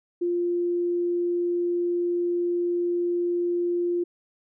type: tone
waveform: sine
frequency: 349.2 Hz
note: F4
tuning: in tune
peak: -22 dBFS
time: 0.21-4.04 s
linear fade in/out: 10 ms
effects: none